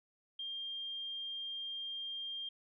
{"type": "tone", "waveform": "sine", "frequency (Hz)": 3200, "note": "G7", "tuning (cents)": 35, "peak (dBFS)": -39, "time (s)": [0.39, 2.49], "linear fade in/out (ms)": 5, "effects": []}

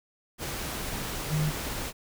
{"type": "tone in noise", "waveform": "sine", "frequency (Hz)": 152.8, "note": "D#3", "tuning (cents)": -31, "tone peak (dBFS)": -24, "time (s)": [1.29, 1.53], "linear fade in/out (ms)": 50, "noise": "pink", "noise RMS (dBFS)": -34, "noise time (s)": [0.38, 1.93], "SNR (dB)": 7, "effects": []}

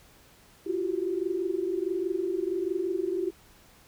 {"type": "tone cluster", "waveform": "sine", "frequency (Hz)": [339.6, 364.4, 385.8], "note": ["F4", "F#4", "G4"], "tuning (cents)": [-48, -26, -28], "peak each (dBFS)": -31, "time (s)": [0.66, 3.31], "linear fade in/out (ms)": 10, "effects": ["pink hiss -57 dBFS RMS until 3.87 s"]}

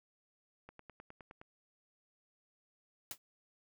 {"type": "click train", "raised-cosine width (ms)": 0.5, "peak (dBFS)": -36, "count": 8, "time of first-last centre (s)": [0.69, 1.415], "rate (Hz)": 9.66}
{"type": "noise with exponential decay", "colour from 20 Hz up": "white", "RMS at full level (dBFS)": -38, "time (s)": [3.11, 3.18], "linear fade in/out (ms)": 1, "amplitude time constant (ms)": 15}
{"effects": []}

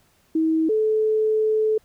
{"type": "tone pair in turn", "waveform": "sine", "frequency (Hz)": [319.9, 434.1], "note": ["D#4", "A4"], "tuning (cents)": [48, -23], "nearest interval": "perfect fourth", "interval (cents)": 529, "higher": "second", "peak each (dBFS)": -17, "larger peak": "neither", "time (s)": [[0.35, 0.69], [0.69, 1.78]], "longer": "second", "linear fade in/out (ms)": 5, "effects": ["pink hiss -61 dBFS RMS until 1.84 s"]}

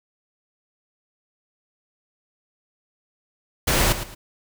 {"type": "noise with echo", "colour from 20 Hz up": "pink", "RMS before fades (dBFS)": -19, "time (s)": [3.67, 3.93], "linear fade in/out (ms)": 10, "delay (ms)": 110, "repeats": 2, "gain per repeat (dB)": -11, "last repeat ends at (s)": 4.15, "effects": []}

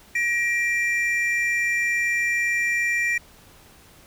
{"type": "tone pair together", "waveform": "triangle", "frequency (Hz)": [1898.8, 2361], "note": ["A#6", "D7"], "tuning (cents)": [31, 9], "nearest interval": "major third", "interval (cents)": 378, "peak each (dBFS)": [-21, -22], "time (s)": [0.15, 3.18], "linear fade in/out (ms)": 5, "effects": ["pink hiss -51 dBFS RMS until 4.06 s"]}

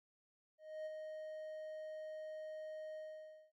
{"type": "tone with ADSR envelope", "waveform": "triangle", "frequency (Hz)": 622.3, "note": "D#5", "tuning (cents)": 0, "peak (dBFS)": -39, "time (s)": [0.58, 3.52], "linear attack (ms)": 280, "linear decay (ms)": 25, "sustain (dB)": -4, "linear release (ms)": 560, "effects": ["noise-tail reverb RT60 0.1 s tail -23 dB re dry"]}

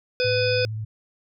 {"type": "harmonic tone", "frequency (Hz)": 500, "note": "B4", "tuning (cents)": 21, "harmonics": [1, 3, 5, 7, 9, 10], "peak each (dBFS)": [-21, -30, -28, -34, -37, -28], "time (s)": [0.2, 0.65], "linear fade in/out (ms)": 0}
{"type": "tone with vibrato", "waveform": "sine", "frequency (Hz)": 108.9, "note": "A2", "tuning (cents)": -17, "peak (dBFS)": -27, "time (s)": [0.24, 0.85], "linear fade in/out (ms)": 10, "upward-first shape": "sine", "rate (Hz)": 15, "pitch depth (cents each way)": 27}
{"effects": []}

